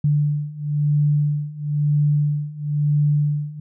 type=beating tone pair; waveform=sine; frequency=146.83 / 147.83 Hz; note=D3 / D3; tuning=0 / +12 cents; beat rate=1 Hz; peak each=-21 / -19 dBFS; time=0.04-3.6 s; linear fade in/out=5 ms; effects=none